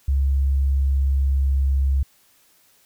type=tone with pitch glide; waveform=sine; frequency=68.4 to 67.93 Hz; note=C#2 to C#2; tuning=-23 to -34 cents; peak=-16 dBFS; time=0.08-2.03 s; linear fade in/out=5 ms; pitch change=-11 cents; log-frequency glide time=0.48-1.71 s; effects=white hiss -58 dBFS RMS until 2.85 s